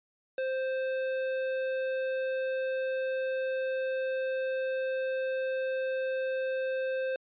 sine tone with tanh clipping, 523.3 Hz, C5, in tune, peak -31 dBFS, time 0.38-7.16 s, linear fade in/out 2 ms, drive 15 dB, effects resampled to 8000 Hz

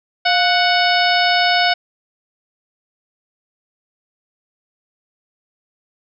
harmonic tone with a mistuned harmonic, 740 Hz, F#5, in tune, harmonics 1 / 2 / 3 / 4 / 5 / 6 / 7, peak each -16 / -19 / -21 / -22 / -23 / -24 / -24 dBFS, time 0.25-1.74 s, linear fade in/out 10 ms, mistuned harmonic 1, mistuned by -79 cents, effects none

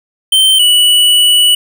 square tone pair in turn, 3110 / 2950 Hz, G7 / F#7, -14 / -6 cents, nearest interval minor second, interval 92 cents, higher first, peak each -6 dBFS, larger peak neither, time 0.32-0.59 / 0.59-1.55 s, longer second, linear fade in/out 5 ms, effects none

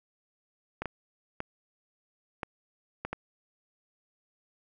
clicks, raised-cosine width 0.5 ms, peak -18 dBFS, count 6, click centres 0.82 / 0.857 / 1.404 / 2.432 / 3.05 / 3.13 s, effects none

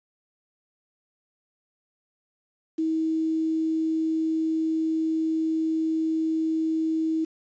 sine tone with quantisation, 320 Hz, D#4, 49 cents sharp, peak -22 dBFS, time 2.78-7.25 s, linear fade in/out 10 ms, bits 8, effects resampled to 16000 Hz

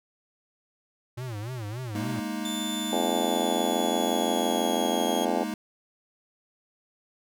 square tone with vibrato, 115.3 Hz, A#2, 19 cents flat, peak -33 dBFS, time 1.17-2.2 s, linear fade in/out 10 ms, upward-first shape sine, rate 3.5 Hz, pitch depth 210 cents each way
square chord, Ab suspended second, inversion none, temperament equal, 207.7 / 233.1 / 311.1 Hz, Ab3 / Bb3 / Eb4, 0 / 0 / 0 cents, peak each -35 dBFS, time 1.95-5.54 s, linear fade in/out 2 ms
sawtooth tone with pitch glide, 3529 to 3274 Hz, A7 to G#7, +4 to -25 cents, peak -30 dBFS, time 2.45-5.25 s, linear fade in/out 2 ms, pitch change -129 cents, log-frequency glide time 2.8-5.06 s
harmonic tone, 86 Hz, F2, 26 cents flat, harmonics 3 / 4 / 5 / 6 / 7 / 8 / 9 / 10, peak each -33 / -33 / -33 / -33 / -33 / -33 / -33 / -33 dBFS, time 2.92-5.44 s, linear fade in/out 10 ms
effects none

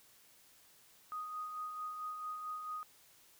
sine tone with tremolo, 1244.5 Hz, D#6, in tune, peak -38 dBFS, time 1.12-2.83 s, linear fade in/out 0 ms, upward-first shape sine, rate 4.5 Hz, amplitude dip 40%, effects white hiss -64 dBFS RMS until 3.39 s

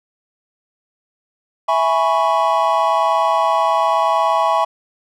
triangle chord, C# minor seventh, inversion first, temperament equal, 659.3 / 830.6 / 987.8 / 1108.7 Hz, E5 / G#5 / B5 / C#6, 0 / 0 / 0 / 0 cents, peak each -17 dBFS, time 1.68-4.65 s, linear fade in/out 10 ms, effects none

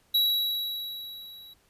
square tone with level ramp, 3892 Hz, B7, 26 cents flat, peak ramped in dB -20 to -47 dBFS, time 0.14-1.54 s, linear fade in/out 10 ms, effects pink hiss -65 dBFS RMS until 1.69 s + resampled to 32000 Hz

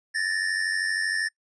square tone pair together, 1745.2 / 1838 Hz, A6 / A#6, -15 / -25 cents, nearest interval minor second, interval 90 cents, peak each -27 / -29 dBFS, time 0.14-1.29 s, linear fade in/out 20 ms, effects noise-tail reverb RT60 0.1 s tail -23 dB re dry + resampled to 22050 Hz

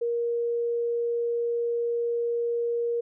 sine tone, 471.1 Hz, A#4, 18 cents sharp, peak -24 dBFS, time 0.01-3.01 s, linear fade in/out 10 ms, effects none

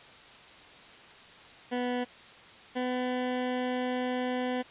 20% pulse tone pair in turn, 246.9 / 251.2 Hz, B3 / B3, 0 / +30 cents, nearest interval unison, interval 30 cents, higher second, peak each -24 dBFS, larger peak neither, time 1.71-2.05 / 2.75-4.63 s, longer second, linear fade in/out 20 ms, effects white hiss -51 dBFS RMS until 4.7 s + resampled to 8000 Hz

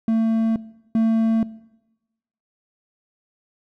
triangle tone pair in turn, 224.4 / 224.4 Hz, A3 / A3, +34 / +34 cents, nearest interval unison, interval 0 cents, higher neither, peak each -14 / -13 dBFS, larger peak second, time 0.08-0.56 / 0.95-1.43 s, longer neither, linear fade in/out 2 ms, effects noise-tail reverb RT60 1.0 s tail -20 dB re dry

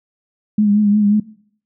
sine tone with vibrato, 207.7 Hz, G#3, in tune, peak -10 dBFS, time 0.58-1.2 s, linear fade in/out 5 ms, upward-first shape triangle, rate 5.6 Hz, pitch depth 49 cents each way, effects noise-tail reverb RT60 0.6 s tail -20 dB re dry

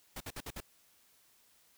pink noise bursts, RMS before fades -42 dBFS, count 5, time 0.16-0.605 s, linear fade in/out 5 ms, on 45 ms, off 55 ms, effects white hiss -67 dBFS RMS until 1.77 s

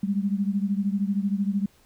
sine beating tone pair, 196 / 209 Hz, G3 / G#3, 0 / +11 cents, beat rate 13 Hz, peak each -24 / -27 dBFS, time 0.03-1.66 s, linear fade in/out 5 ms, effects pink hiss -60 dBFS RMS until 1.85 s

